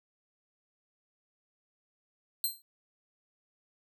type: tone with exponential decay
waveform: 5% pulse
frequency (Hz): 4144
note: C8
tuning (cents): -17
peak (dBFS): -18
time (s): 2.44-2.62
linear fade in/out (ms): 1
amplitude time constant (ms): 38
effects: none